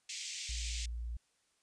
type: band-pass noise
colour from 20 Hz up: white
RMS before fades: -43 dBFS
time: 0.09-0.86 s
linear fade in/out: 5 ms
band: 2100 to 7800 Hz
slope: 48 dB/octave
type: tone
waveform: sine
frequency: 58.27 Hz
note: A#1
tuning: in tune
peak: -37 dBFS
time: 0.49-1.17 s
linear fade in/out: 5 ms
effects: white hiss -75 dBFS RMS until 1.62 s + resampled to 22050 Hz